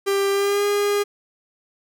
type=tone with pitch glide; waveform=45% pulse; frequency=395.6 to 408.6 Hz; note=G4 to G#4; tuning=+16 to -28 cents; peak=-18 dBFS; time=0.06-1.04 s; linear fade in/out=20 ms; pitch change=+56 cents; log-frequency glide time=0.31-0.65 s; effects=none